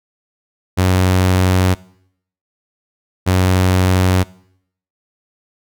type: tone pair in turn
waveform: sawtooth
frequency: 92.5 / 92.5 Hz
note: F#2 / F#2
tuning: 0 / 0 cents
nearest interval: unison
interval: 0 cents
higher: neither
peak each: -7 dBFS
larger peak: neither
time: 0.77-1.75 / 3.26-4.24 s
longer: neither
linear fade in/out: 20 ms
effects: noise-tail reverb RT60 0.7 s tail -22 dB re dry